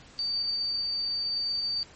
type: tone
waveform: sine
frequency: 4607 Hz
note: D8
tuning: 34 cents flat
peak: -27 dBFS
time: 0.19-1.83 s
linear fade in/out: 0 ms
effects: pink hiss -52 dBFS RMS until 1.95 s + MP3 32 kbps